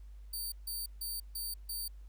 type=tone bursts; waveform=10% pulse; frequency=4603 Hz; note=D8; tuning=36 cents flat; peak=-30 dBFS; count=5; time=0.33-1.88 s; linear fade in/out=5 ms; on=190 ms; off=150 ms; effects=added 50 Hz sine -47 dBFS peak until 2.08 s + pink hiss -73 dBFS RMS until 2.08 s